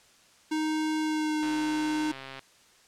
square tone with pitch glide, 311.1 to 306.3 Hz, D#4 to D#4, 0 to -27 cents, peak -27 dBFS, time 0.51-2.12 s, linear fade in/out 10 ms, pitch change -27 cents, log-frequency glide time 1.01-1.39 s
click train, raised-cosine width 0.3 ms, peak -25 dBFS, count 130, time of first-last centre 1.43-2.393 s, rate 134 Hz
effects white hiss -59 dBFS RMS until 2.87 s + low-pass 8000 Hz 12 dB/octave

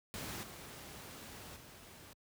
pink noise with level steps, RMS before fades -43 / -50 / -55 dBFS, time 0.14-2.13 s, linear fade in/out 0 ms, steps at 0.43 / 1.56 s, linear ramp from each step 2 ms, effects high-pass 60 Hz 12 dB/octave

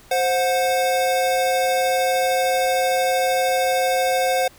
square tone pair together, 523.3 / 730 Hz, C5 / F#5, 0 / -24 cents, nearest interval tritone, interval 576 cents, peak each -21 dBFS, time 0.11-4.48 s, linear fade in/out 5 ms, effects pink hiss -49 dBFS RMS until 4.58 s

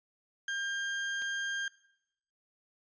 35% pulse tone, 1600 Hz, G6, 35 cents sharp, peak -31 dBFS, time 0.48-1.68 s, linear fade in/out 2 ms
clicks, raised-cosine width 0.2 ms, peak -33 dBFS, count 2, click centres 1.219 / 1.223 s
effects noise-tail reverb RT60 0.8 s tail -19 dB re dry + resampled to 16000 Hz

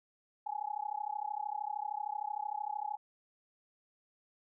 sine tone with amplitude modulation, 837 Hz, G#5, 13 cents sharp, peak -31 dBFS, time 0.46-2.97 s, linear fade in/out 10 ms, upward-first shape sine, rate 33.1 Hz, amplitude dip 100%, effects none

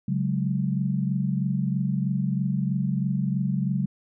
sine chord, C# suspended fourth, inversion none, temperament just, 138.59 / 184.79 / 207.9 Hz, C#3 / F#3 / G#3, 0 / -2 / +2 cents, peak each -26 / -26 / -29 dBFS, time 0.08-3.86 s, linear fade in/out 5 ms, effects none

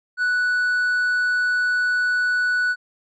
triangle tone, 1480 Hz, F#6, in tune, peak -16 dBFS, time 0.17-2.76 s, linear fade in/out 50 ms, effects resampled to 16000 Hz

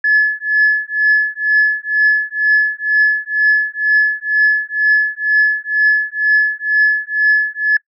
sine tone with tremolo, 1714 Hz, A6, 46 cents flat, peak -5 dBFS, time 0.04-7.77 s, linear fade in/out 5 ms, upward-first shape triangle, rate 2.1 Hz, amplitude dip 100%, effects noise-tail reverb RT60 0.1 s tail -25 dB re dry + tanh soft clip ceiling -4 dBFS

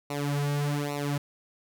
sawtooth tone with flanger, 144.4 Hz, D3, 29 cents flat, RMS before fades -29 dBFS, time 0.1-1.18 s, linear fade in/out 5 ms, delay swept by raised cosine 0.61 to 4.01 ms, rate 1.2 Hz, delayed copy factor -0.95, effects none

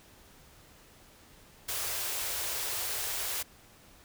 white band-stop noise, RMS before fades -34 dBFS, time 1.68-3.43 s, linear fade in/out 10 ms, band 120 to 340 Hz, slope 96 dB/octave, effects pink hiss -57 dBFS RMS until 4.04 s

